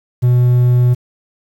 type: tone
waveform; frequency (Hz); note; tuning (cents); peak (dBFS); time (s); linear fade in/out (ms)
triangle; 123.47; B2; 0; -6; 0.22-0.95; 20
effects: 7-bit